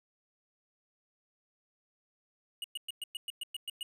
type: tone bursts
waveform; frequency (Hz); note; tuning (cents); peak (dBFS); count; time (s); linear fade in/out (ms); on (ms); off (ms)
square; 2886; F#7; -44; -36; 10; 2.62-3.83; 2; 22; 110
effects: none